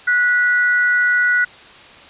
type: tone pair together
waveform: sine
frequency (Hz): 1467.6 / 1959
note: F#6 / B6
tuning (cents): -15 / -15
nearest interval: perfect fourth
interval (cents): 500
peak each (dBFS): -13 / -20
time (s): 0.07-1.45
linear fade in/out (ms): 10
effects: white hiss -41 dBFS RMS until 2.09 s + resampled to 8000 Hz